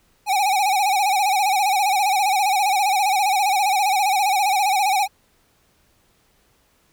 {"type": "tone with vibrato", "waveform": "square", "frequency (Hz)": 794, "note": "G5", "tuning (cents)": 22, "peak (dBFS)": -17, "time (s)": [0.26, 5.08], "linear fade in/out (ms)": 50, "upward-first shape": "sine", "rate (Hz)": 15, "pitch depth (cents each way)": 110, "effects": ["pink hiss -61 dBFS RMS until 6.92 s"]}